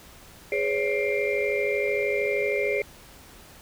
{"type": "tone cluster", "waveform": "sine", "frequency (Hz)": [414, 510, 563, 2108, 2360], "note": ["G#4", "C5", "C#5", "C7", "D7"], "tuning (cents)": [-5, -44, 27, 12, 8], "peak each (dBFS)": [-26, -31, -28, -29, -32], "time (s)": [0.52, 2.82], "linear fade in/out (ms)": 2, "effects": ["tanh soft clip ceiling -13 dBFS", "pink hiss -49 dBFS RMS until 3.61 s"]}